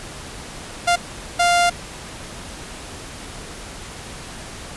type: tone bursts at uneven times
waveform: sawtooth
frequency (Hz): 698.5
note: F5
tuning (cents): 0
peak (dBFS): -10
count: 2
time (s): 0.87-0.96 / 1.39-1.7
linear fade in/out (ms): 10
effects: pink hiss -35 dBFS RMS until 4.76 s + resampled to 24000 Hz